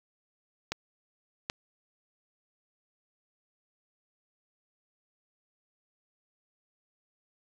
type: clicks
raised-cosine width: 0.2 ms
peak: -14 dBFS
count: 2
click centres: 0.72 / 1.499 s
effects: 8-bit